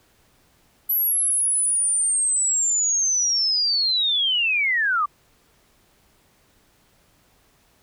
sine linear sweep, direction down, 11840 to 1138 Hz, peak -18 dBFS, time 0.89-5.06 s, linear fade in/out 10 ms, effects pink hiss -60 dBFS RMS until 7.82 s

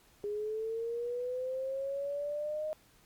sine linear sweep, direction up, 409.3 to 622.3 Hz, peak -33 dBFS, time 0.24-2.73 s, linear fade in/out 0 ms, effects pink hiss -64 dBFS RMS until 3.05 s + Opus 48 kbps

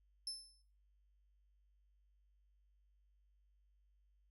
35% pulse tone with exponential decay, 5270 Hz, E8, 1 cent flat, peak -36 dBFS, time 0.27-0.62 s, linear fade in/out 2 ms, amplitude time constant 75 ms, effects noise-tail reverb RT60 0.5 s tail -20 dB re dry + added 50 Hz sine -70 dBFS peak until 4.3 s

